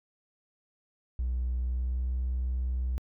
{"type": "tone with pitch glide", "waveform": "triangle", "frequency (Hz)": [61.74, 62.86], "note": ["B1", "B1"], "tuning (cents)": [0, 31], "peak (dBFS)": -24, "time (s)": [1.19, 2.98], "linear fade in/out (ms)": 0, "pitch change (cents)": 31, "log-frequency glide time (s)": [1.6, 2.07], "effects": ["tanh soft clip ceiling -24 dBFS"]}